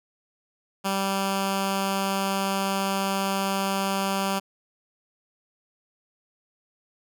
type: tone with notch filter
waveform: 10% pulse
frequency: 194.9 Hz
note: G3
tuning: 10 cents flat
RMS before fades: -26 dBFS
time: 0.84-4.4 s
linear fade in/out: 20 ms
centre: 450 Hz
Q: 1.8
effects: none